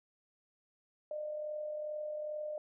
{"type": "tone with amplitude modulation", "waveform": "sine", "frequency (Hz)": 605, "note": "D#5", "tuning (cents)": -49, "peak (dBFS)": -35, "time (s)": [1.11, 2.58], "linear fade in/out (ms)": 2, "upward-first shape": "sine", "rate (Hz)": 42.4, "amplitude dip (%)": 40, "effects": []}